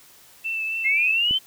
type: tone with vibrato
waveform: sine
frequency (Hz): 2651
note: E7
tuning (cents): +9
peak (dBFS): -24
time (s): 0.44-1.13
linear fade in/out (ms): 20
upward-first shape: triangle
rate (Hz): 3.7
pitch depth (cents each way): 25
type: linear sweep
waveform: sine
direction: up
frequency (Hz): 2093 to 3128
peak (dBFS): -18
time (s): 0.84-1.39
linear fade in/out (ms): 20
type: click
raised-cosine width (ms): 3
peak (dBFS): -21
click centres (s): 1.31
effects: white hiss -51 dBFS RMS until 1.46 s